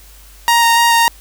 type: tone with vibrato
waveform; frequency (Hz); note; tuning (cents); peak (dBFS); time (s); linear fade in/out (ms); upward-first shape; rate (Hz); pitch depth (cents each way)
sawtooth; 932.3; A#5; 0; -5; 0.48-1.08; 0; square; 3.5; 9
effects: added 50 Hz sine -40 dBFS peak until 1.2 s + white hiss -44 dBFS RMS until 1.2 s

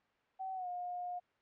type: tone with pitch glide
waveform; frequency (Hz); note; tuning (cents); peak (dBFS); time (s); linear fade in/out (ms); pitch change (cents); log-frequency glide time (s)
sine; 761 to 714.2; F#5 to F5; +48 to +39; -38; 0.39-1.2; 20; -109; 0.54-0.68
effects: white hiss -73 dBFS RMS until 1.41 s + low-pass 2000 Hz 12 dB/octave

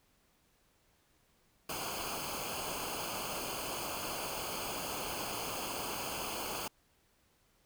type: noise with comb filter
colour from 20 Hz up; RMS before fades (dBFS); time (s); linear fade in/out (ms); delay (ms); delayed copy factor
pink; -39; 1.69-6.68; 5; 0.53; -0.8
effects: pink hiss -71 dBFS RMS until 7.65 s

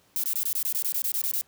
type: noise bursts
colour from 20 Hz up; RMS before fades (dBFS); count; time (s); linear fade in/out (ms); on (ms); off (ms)
violet; -27; 13; 0.16-1.412; 0; 76; 22
effects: pink hiss -62 dBFS RMS until 1.47 s + high-pass 100 Hz 12 dB/octave

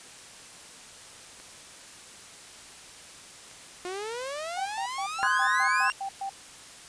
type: clicks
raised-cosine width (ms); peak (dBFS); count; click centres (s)
0.2; -30; 2; 1.4 / 3.513
type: exponential sweep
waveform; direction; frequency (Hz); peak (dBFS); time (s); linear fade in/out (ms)
sawtooth; up; 352.7 to 2803; -29; 3.85-5.92; 0
type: tone bursts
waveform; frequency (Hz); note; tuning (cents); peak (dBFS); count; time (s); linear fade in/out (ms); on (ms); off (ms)
sine; 784; G5; 0; -30; 9; 4.57-6.295; 5; 85; 120
type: chord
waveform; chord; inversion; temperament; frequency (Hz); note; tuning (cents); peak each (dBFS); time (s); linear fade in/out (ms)
sine; Ab dominant seventh; first; just; 1038.3 / 1245.9 / 1495.1 / 1661.2; C6 / Eb6 / Gb6 / Ab6; -14 / +2 / +18 / 0; -26 / -32 / -29 / -27; 5.23-5.9; 0
effects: white hiss -47 dBFS RMS until 6.88 s + resampled to 22050 Hz

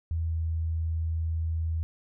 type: tone with pitch glide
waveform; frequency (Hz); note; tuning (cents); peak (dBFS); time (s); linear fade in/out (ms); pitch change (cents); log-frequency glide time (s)
sine; 82 to 81.25; E2 to E2; -9 to -24; -26; 0.11-1.83; 0; -15; 0.27-0.33
effects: none

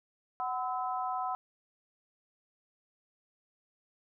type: tone cluster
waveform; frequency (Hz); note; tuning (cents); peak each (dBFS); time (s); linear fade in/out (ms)
sine; 747 / 1015 / 1297; F#5 / B5 / E6; +16 / +47 / -28; -34 / -36 / -38; 0.4-1.35; 0
effects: none

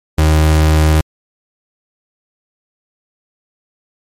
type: tone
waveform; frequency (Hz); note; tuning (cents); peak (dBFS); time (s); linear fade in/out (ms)
35% pulse; 77.78; D#2; 0; -6; 0.18-1.01; 5
effects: MP3 64 kbps

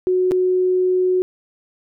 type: tone with dropouts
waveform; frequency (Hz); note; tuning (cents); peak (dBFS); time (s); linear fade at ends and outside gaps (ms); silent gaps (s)
sine; 367.5; F#4; -12; -14; 0.07-1.22; 0; 0.311-0.318
effects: none

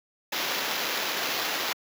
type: noise with sample-and-hold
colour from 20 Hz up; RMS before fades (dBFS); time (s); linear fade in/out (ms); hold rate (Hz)
blue; -29; 0.32-1.73; 5; 8820
effects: high-pass 300 Hz 12 dB/octave

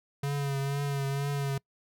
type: tone with vibrato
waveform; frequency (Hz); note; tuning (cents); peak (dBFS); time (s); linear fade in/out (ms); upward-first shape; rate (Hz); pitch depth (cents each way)
square; 140; C#3; +18; -29; 0.23-1.58; 5; triangle; 2.1; 39
effects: noise-tail reverb RT60 0.1 s tail -25 dB re dry

